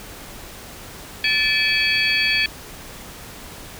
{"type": "tone cluster", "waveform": "sine", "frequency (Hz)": [1743, 2322, 2562, 3327, 4496], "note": ["A6", "D7", "E7", "G#7", "C#8"], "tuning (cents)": [-17, -20, -50, 2, 24], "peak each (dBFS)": -23, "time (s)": [1.24, 2.46], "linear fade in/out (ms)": 2, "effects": ["pink hiss -38 dBFS RMS until 3.79 s"]}